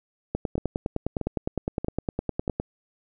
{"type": "two click trains", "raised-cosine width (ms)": 2, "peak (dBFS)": [-15, -12], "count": [4, 23], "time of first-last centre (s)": [[0.58, 2.479], [0.35, 2.599]], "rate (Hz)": [1.58, 9.78], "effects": []}